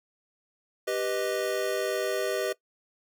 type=chord; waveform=square; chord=G augmented; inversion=none; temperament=equal; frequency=392 / 493.9 / 622.3 Hz; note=G4 / B4 / D#5; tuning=0 / 0 / 0 cents; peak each=-32 dBFS; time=0.87-2.53 s; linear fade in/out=10 ms; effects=noise-tail reverb RT60 0.1 s tail -19 dB re dry